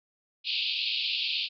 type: band-pass noise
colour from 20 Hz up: pink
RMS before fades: -30 dBFS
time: 0.44-1.49 s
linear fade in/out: 50 ms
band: 2500 to 4700 Hz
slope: 96 dB/octave
effects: none